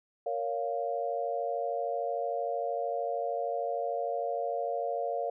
sine chord, Bb minor, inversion none, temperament just, 466.2 / 559.4 / 699.2 Hz, Bb4 / Db5 / F5, 0 / +16 / +2 cents, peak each -35 / -34 / -33 dBFS, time 0.26-5.3 s, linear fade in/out 5 ms, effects none

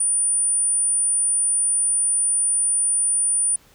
sine tone, 9400 Hz, D9, 1 cent sharp, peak -17 dBFS, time 0-3.56 s, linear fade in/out 5 ms, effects pink hiss -54 dBFS RMS until 3.74 s

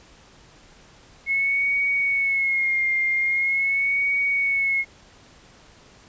sine tone with vibrato, 2177 Hz, C#7, 32 cents flat, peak -19 dBFS, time 1.26-4.85 s, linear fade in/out 50 ms, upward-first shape sine, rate 0.43 Hz, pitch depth 52 cents each way, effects pink hiss -51 dBFS RMS until 6.08 s + resampled to 16000 Hz

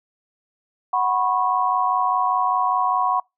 sine chord, F# suspended fourth, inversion none, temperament equal with one note detuned, 740 / 987.8 / 1092.8 Hz, F#5 / B5 / C#6, 0 / 0 / -25 cents, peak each -22 dBFS, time 0.93-3.2 s, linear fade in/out 5 ms, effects noise-tail reverb RT60 0.2 s tail -26 dB re dry

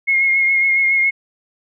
sine tone with vibrato, 2153 Hz, C7, 49 cents sharp, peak -12 dBFS, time 0.07-1.11 s, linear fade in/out 20 ms, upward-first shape triangle, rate 7.2 Hz, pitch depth 29 cents each way, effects none

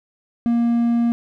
triangle tone, 235.1 Hz, A#3, 15 cents sharp, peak -13 dBFS, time 0.46-1.12 s, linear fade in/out 0 ms, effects none

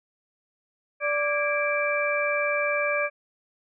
harmonic tone with a mistuned harmonic, 585 Hz, D5, 7 cents flat, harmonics 1 / 2 / 3 / 4, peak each -26 / -31 / -30 / -27 dBFS, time 1-3.1 s, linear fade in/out 50 ms, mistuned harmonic 3, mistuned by -120 cents, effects none

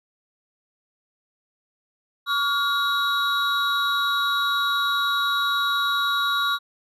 triangle tone cluster, 1133 / 1412 / 3843 Hz, C#6 / F6 / B7, +37 / +19 / -48 cents, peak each -23 dBFS, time 2.26-6.59 s, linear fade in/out 50 ms, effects none

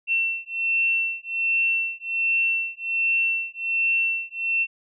sine beating tone pair, 2700 / 2701.3 Hz, E7 / E7, +41 / +42 cents, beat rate 1.3 Hz, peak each -24 dBFS, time 0.07-4.67 s, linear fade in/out 50 ms, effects none

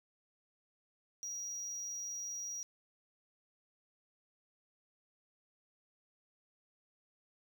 triangle tone with amplitude modulation, 5740 Hz, F8, 47 cents sharp, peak -36 dBFS, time 1.23-2.63 s, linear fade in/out 0 ms, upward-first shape sine, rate 195 Hz, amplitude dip 50%, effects 11-bit

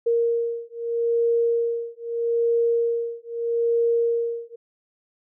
sine beating tone pair, 466.2 / 466.99 Hz, A#4 / A#4, 0 / +3 cents, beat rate 0.79 Hz, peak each -23 dBFS, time 0.06-4.56 s, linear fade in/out 10 ms, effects none

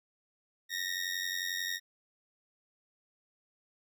20% pulse ring-modulated tone, 1864.7 Hz, A#6, in tune, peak -25 dBFS, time 0.69-1.8 s, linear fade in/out 50 ms, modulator 45.6 Hz, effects none

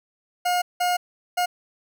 40% pulse tone bursts at uneven times, 715 Hz, F5, 41 cents sharp, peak -19 dBFS, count 3, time 0.45-0.62 / 0.8-0.97 / 1.37-1.46 s, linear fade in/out 10 ms, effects none

